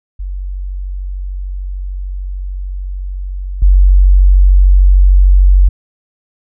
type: tone with level steps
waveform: sine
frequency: 46.7 Hz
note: F#1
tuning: 17 cents sharp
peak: -18 / -3 dBFS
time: 0.19-5.69 s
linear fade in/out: 10 ms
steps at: 3.62 s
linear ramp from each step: 5 ms
effects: none